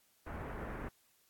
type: low-pass noise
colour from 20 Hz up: pink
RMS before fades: -43 dBFS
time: 0.26-0.89 s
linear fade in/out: 10 ms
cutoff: 1800 Hz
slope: 24 dB/octave
effects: white hiss -71 dBFS RMS until 1.29 s + AAC 64 kbps